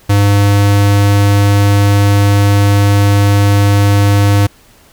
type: tone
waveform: square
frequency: 101.1 Hz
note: G#2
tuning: 46 cents flat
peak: -7 dBFS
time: 0.09-4.47 s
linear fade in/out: 10 ms
effects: pink hiss -45 dBFS RMS until 4.92 s